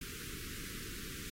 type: band-stop noise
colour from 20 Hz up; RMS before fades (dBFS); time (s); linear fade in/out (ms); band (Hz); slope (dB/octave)
pink; -45; 0.01-1.3; 5; 430 to 1300; 48
effects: AAC 48 kbps